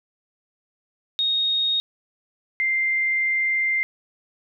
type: tone pair in turn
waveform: sine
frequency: 3729 / 2093 Hz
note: A#7 / C7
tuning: 0 / 0 cents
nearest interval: minor seventh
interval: 1000 cents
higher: first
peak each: -19 dBFS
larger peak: neither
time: 1.19-1.8 / 2.6-3.83 s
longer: second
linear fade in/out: 0 ms
effects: none